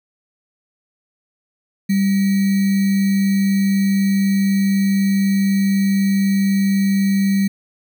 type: tone with sample-and-hold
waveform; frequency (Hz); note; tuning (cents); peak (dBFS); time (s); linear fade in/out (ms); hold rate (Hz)
sine; 196; G3; 0; -13; 1.89-7.48; 10; 2100
effects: none